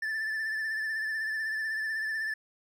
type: tone with vibrato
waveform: triangle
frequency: 1760 Hz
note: A6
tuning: in tune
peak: -28 dBFS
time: 0.02-2.34 s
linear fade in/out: 5 ms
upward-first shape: sine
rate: 16 Hz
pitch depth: 37 cents each way
effects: none